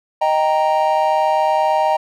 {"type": "chord", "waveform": "triangle", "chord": "Eb major", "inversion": "none", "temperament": "equal", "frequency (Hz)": [622.3, 784, 932.3], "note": ["Eb5", "G5", "Bb5"], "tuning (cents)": [0, 0, 0], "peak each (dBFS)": -16, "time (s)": [0.21, 1.97], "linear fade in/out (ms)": 10, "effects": []}